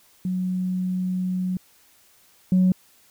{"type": "tone pair in turn", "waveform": "sine", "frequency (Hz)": [183.8, 184.58], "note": ["F#3", "F#3"], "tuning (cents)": [-11, -4], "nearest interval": "unison", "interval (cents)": 7, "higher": "second", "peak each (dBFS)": [-22, -13], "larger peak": "second", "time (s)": [[0.25, 1.57], [2.52, 2.72]], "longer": "first", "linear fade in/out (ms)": 2, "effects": ["tanh soft clip ceiling -12 dBFS", "white hiss -57 dBFS RMS until 3.1 s"]}